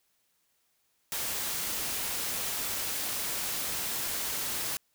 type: noise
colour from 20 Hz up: white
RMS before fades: -33 dBFS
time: 1.12-4.77 s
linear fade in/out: 0 ms
effects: white hiss -73 dBFS RMS until 4.94 s